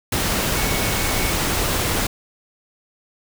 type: tone in noise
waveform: sine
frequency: 2217 Hz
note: C#7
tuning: in tune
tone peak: -31 dBFS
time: 0.55-1.33 s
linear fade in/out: 5 ms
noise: pink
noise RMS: -21 dBFS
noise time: 0.12-2.07 s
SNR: -13 dB
effects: none